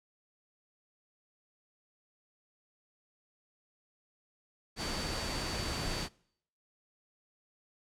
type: tone in noise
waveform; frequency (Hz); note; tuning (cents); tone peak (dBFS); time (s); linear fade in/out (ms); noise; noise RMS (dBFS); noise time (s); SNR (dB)
sine; 4573; D8; -47; -42; 4.76-6.09; 50; pink; -36; 4.76-6.09; -9
effects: noise-tail reverb RT60 0.7 s tail -25 dB re dry + low-pass 8000 Hz 12 dB/octave